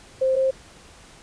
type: tone pair in turn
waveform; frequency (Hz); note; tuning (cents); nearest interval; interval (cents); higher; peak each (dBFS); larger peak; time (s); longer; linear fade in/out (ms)
sine; 525 / 529; C5 / C5; +6 / +19; unison; 13; second; -17; neither; 0.21-0.36 / 0.36-0.51; neither; 10
effects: pink hiss -48 dBFS RMS until 1.22 s + resampled to 22050 Hz